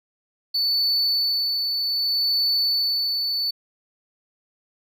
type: tone with tremolo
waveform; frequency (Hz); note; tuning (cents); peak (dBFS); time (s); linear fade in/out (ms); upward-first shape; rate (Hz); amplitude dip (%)
triangle; 4484; C#8; +19; -17; 0.54-3.51; 10; sine; 0.64; 35
effects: none